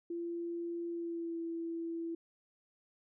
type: tone with pitch glide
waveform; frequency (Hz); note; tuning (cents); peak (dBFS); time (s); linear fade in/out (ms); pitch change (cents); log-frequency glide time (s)
sine; 341.1 to 332.9; F4 to E4; -41 to +17; -36; 0.1-2.15; 5; -42; 0.89-1.39
effects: none